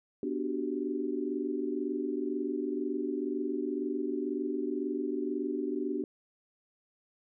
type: chord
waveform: sine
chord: G major seventh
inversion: first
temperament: equal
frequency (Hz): 246.9 / 293.7 / 370 / 392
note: B3 / D4 / F#4 / G4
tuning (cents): 0 / 0 / 0 / 0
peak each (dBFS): -37 / -34 / -36 / -37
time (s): 0.23-6.04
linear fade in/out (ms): 2
effects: none